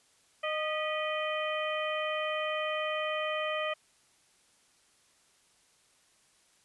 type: harmonic tone with a mistuned harmonic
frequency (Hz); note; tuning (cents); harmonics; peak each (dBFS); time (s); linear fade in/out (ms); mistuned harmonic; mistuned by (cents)
616; D#5; -17; 1 / 2 / 3 / 4 / 5; -33 / -36 / -38 / -39 / -40; 0.43-3.74; 10; 3; +89
effects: white hiss -66 dBFS RMS until 6.64 s + resampled to 24000 Hz